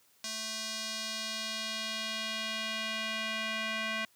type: tone with band-pass filter sweep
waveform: square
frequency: 220 Hz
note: A3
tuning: in tune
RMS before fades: -36 dBFS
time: 0.24-4.05 s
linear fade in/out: 2 ms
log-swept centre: 5500 to 2300 Hz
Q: 1.5
effects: white hiss -66 dBFS RMS until 4.15 s + high-pass 80 Hz 12 dB/octave